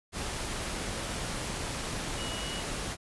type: tone in noise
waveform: sine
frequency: 2915 Hz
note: F#7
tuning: 26 cents flat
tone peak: -40 dBFS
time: 2.16-2.64 s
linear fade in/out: 50 ms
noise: pink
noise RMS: -35 dBFS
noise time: 0.12-2.97 s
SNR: -8 dB
effects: resampled to 24000 Hz